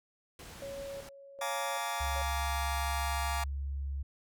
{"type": "low-pass noise", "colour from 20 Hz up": "pink", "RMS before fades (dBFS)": -49, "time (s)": [0.39, 1.09], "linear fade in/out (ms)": 2, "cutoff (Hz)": 12000, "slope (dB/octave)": 12}
{"type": "tone with tremolo", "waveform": "sine", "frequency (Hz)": 554.4, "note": "C#5", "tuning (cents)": 0, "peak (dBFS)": -39, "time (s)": [0.62, 2.22], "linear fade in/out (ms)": 2, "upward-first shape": "square", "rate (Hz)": 1.3, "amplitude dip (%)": 70}
{"type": "chord", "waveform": "sawtooth", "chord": "Bb dominant seventh", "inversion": "second", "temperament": "just", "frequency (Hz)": [699.2, 839.1, 932.3, 1165.4], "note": ["F5", "Ab5", "Bb5", "D6"], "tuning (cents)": [2, 18, 0, -14], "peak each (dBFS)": -35, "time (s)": [1.41, 3.44], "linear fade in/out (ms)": 5}
{"type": "tone", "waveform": "sine", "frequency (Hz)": 69.3, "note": "C#2", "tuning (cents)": 0, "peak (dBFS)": -33, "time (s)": [2, 4.03], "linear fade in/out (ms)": 10}
{"effects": []}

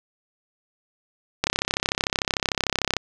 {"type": "click train", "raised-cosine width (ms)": 0.2, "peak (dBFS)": -3, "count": 52, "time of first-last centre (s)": [1.44, 2.967], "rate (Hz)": 33.4, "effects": []}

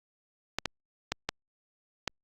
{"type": "clicks", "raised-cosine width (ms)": 0.2, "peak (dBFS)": -11, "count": 5, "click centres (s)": [0.586, 0.657, 1.12, 1.29, 2.077], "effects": ["Opus 48 kbps"]}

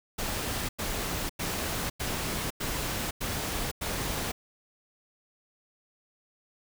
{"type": "noise bursts", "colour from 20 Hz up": "pink", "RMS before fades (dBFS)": -32, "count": 7, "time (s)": [0.18, 4.32], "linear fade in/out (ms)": 10, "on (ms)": 510, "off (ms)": 95, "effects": []}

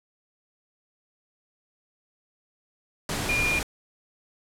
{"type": "tone in noise", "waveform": "sine", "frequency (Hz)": 2419, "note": "D#7", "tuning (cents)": -49, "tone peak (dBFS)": -23, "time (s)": [3.29, 3.59], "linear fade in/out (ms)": 2, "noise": "pink", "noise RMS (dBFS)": -29, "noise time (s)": [3.09, 3.63], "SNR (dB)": 3, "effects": ["low-pass 11000 Hz 12 dB/octave"]}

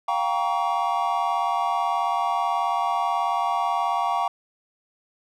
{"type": "chord", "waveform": "triangle", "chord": "G half-diminished seventh", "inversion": "third", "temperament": "just", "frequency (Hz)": [705.6, 784, 940.8, 1128.9], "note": ["F5", "G5", "Bb5", "Db6"], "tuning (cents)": [18, 0, 16, 31], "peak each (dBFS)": -25, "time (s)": [0.08, 4.28], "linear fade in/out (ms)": 5, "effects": []}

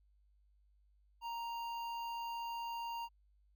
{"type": "tone with notch filter", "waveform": "square", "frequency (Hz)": 932.3, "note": "A#5", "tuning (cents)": 0, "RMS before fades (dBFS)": -42, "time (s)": [1.21, 3.09], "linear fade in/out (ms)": 50, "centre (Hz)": 8800, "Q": 0.51, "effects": ["added 50 Hz sine -67 dBFS peak until 3.55 s"]}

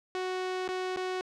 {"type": "tone with dropouts", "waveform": "sawtooth", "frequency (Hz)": 370, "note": "F#4", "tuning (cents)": 0, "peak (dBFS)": -27, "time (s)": [0.15, 1.21], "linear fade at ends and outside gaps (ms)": 0, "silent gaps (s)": [[0.678, 0.689], [0.962, 0.971]], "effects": ["low-pass 5000 Hz 12 dB/octave"]}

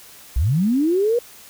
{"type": "linear sweep", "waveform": "sine", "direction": "up", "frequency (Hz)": [50.7, 491.9], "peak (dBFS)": -15, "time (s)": [0.36, 1.19], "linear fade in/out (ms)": 5, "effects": ["white hiss -44 dBFS RMS until 1.49 s"]}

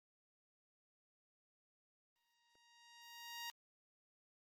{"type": "tone with exponential growth", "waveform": "10% pulse", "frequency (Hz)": 940, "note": "A#5", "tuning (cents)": 14, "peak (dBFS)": -35, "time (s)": [2.16, 3.5], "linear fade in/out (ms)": 0, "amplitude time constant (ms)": 290, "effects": ["Opus 24 kbps"]}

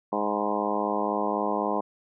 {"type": "harmonic tone with a mistuned harmonic", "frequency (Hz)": 104, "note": "G#2", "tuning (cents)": 3, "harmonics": [2, 3, 4, 5, 6, 7, 8, 9, 10], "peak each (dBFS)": [-33, -33, -33, -33, -33, -33, -33, -33, -33], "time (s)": [0.12, 1.81], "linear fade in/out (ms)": 10, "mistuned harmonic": 9, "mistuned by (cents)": 38, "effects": []}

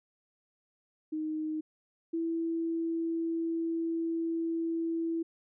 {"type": "tone pair in turn", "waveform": "sine", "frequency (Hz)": [311.1, 330.3], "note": ["D#4", "E4"], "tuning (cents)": [0, 4], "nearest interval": "minor second", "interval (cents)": 104, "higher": "second", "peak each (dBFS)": [-31, -29], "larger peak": "second", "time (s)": [[1.12, 1.61], [2.13, 5.23]], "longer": "second", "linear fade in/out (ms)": 10, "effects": []}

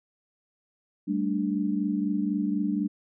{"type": "chord", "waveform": "sine", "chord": "G suspended second", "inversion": "none", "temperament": "equal", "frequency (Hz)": [196, 220, 293.7], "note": ["G3", "A3", "D4"], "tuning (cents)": [0, 0, 0], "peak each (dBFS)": [-28, -30, -28], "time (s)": [1.07, 2.88], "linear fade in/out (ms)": 20, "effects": []}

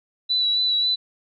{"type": "tone with vibrato", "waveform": "sine", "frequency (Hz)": 3951, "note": "B7", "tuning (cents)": 0, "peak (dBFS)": -18, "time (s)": [0.29, 0.96], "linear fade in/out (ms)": 20, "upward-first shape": "sine", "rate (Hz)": 3.7, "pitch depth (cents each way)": 23, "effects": []}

